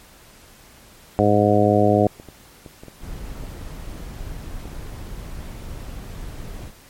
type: harmonic tone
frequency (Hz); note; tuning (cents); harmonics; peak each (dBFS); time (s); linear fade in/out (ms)
103.83; G#2; 0; 1 / 2 / 3 / 4 / 5 / 6 / 7; -21 / -21 / -21 / -21 / -21 / -21 / -21; 1.19-2.07; 0
type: clicks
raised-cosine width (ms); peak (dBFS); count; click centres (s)
2; -25; 8; 1.968 / 2.199 / 2.287 / 2.662 / 2.835 / 2.883 / 3.437 / 4.655
type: noise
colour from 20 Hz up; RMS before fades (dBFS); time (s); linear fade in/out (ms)
brown; -33; 2.99-6.72; 50
effects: pink hiss -48 dBFS RMS until 6.89 s + MP3 64 kbps

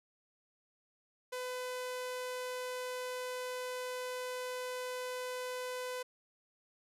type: tone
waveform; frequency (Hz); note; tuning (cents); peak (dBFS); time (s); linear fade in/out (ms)
sawtooth; 503; B4; +32; -34; 1.32-6.03; 10
effects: resampled to 32000 Hz

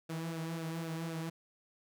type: tone with flanger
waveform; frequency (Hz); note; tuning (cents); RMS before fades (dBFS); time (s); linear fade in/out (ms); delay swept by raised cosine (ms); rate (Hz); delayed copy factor
sawtooth; 163.7; E3; -12; -39; 0.09-1.3; 10; 0.95 to 4.75; 3.9; -0.6
effects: none

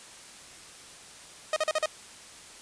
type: tone bursts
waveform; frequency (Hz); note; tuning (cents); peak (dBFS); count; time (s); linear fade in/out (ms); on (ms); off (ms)
sawtooth; 622.3; D#5; 0; -20; 5; 1.53-1.859; 2; 33; 41
effects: white hiss -48 dBFS RMS until 2.61 s + resampled to 22050 Hz

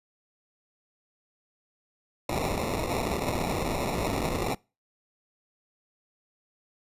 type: noise with sample-and-hold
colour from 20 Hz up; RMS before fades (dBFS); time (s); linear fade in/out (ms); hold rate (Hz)
white; -29; 2.29-4.55; 5; 1575
effects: noise-tail reverb RT60 0.3 s tail -25 dB re dry + resampled to 32000 Hz

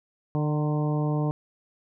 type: harmonic tone with a mistuned harmonic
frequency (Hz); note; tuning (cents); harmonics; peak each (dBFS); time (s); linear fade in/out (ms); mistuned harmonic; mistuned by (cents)
150; D3; +37; 1 / 2 / 3 / 4 / 5 / 6 / 7; -24 / -30 / -34 / -36 / -38 / -40 / -41; 0.35-1.31; 0; 6; +36
effects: none

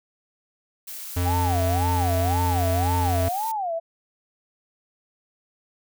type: noise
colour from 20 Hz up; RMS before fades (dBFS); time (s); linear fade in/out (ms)
blue; -36; 0.87-3.52; 10
type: tone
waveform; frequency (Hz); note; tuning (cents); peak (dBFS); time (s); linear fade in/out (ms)
square; 88.7; F2; +27; -22; 1.16-3.29; 10
type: tone with vibrato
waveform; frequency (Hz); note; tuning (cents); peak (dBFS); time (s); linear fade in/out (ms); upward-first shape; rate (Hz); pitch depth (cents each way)
sine; 770; G5; -31; -24; 1.25-3.8; 20; sine; 1.9; 270
effects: none

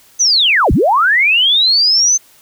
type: linear two-way sweep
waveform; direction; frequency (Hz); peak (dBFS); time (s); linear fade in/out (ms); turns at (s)
sine; down then up; 6272 to 30.07 to 6272; -8; 0.19-2.18; 20; 0.72
effects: white hiss -47 dBFS RMS until 2.41 s

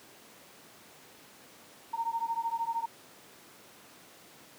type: beating tone pair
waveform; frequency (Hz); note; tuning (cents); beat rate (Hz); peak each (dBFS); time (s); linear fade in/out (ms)
sine; 913 / 926; A#5 / A#5; -36 / -12; 13; -33 / -33; 1.93-2.86; 10
effects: pink hiss -54 dBFS RMS until 4.58 s + high-pass 200 Hz 12 dB/octave

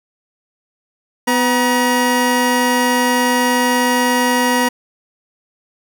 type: tone pair together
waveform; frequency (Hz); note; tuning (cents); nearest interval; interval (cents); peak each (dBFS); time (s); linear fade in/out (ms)
25% pulse; 250 / 956.5; B3 / A#5; +21 / +44; octave + major seventh; 2323; -12; 1.27-4.69; 10
effects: none

